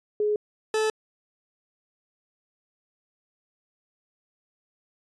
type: tone pair in turn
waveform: sine / 40% pulse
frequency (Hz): 420 / 434.9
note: G#4 / A4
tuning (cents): +19 / -20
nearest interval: minor second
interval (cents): 61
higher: second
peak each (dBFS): -21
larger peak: neither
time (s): 0.2-0.36 / 0.74-0.9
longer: neither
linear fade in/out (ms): 2
effects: resampled to 22050 Hz